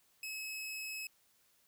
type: tone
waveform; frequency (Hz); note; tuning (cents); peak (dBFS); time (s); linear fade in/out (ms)
sawtooth; 2575; E7; -41; -37; 0.23-1.07; 2
effects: white hiss -71 dBFS RMS until 1.67 s